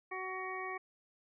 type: harmonic tone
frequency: 374.4 Hz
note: F#4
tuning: 20 cents sharp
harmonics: 1 / 2 / 3 / 5 / 6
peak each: -44 / -45 / -43 / -45 / -45 dBFS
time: 0.11-0.78 s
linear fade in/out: 10 ms
effects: none